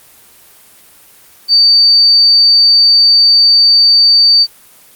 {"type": "tone", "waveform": "sine", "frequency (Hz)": 4600, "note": "D8", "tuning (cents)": -37, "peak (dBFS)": -4, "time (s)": [1.48, 4.47], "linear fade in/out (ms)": 50, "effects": ["white hiss -42 dBFS RMS until 4.95 s", "Opus 24 kbps"]}